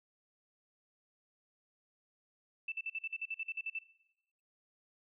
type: tone bursts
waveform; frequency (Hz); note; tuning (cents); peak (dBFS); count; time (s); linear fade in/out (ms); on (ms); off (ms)
sine; 2652; E7; +10; -35; 13; 2.68-3.789; 5; 41; 48
effects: noise-tail reverb RT60 0.9 s tail -19 dB re dry